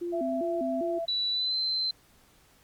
sine tone with vibrato, 300.4 Hz, D4, 39 cents sharp, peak -30 dBFS, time 0.01-0.99 s, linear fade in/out 10 ms, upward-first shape square, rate 2.5 Hz, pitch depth 250 cents each way
sine tone, 668 Hz, E5, 23 cents sharp, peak -29 dBFS, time 0.12-1.06 s, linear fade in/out 20 ms
sine tone with pitch glide, 3947 to 4089 Hz, B7 to C8, -2 to -41 cents, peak -26 dBFS, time 1.08-1.91 s, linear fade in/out 5 ms, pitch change +61 cents, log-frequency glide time 1.31-1.56 s
effects pink hiss -61 dBFS RMS until 2.63 s + Opus 48 kbps

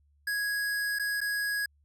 square tone with dropouts, 1661.2 Hz, G#6, in tune, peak -29 dBFS, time 0.27-1.66 s, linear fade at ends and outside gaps 5 ms, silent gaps 0.988-0.995 / 1.206-1.213 s, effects added 72 Hz sine -63 dBFS peak until 1.84 s

